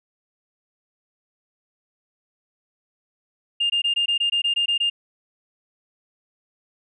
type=tone bursts; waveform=sine; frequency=2813 Hz; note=F7; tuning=12 cents sharp; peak=-17 dBFS; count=11; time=3.6-4.9 s; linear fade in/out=10 ms; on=100 ms; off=20 ms; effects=tanh soft clip ceiling -14 dBFS